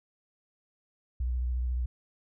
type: tone with vibrato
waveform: sine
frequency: 61.74 Hz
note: B1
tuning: in tune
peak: -27 dBFS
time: 1.2-1.86 s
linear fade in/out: 5 ms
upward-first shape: sine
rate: 14 Hz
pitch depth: 47 cents each way
effects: none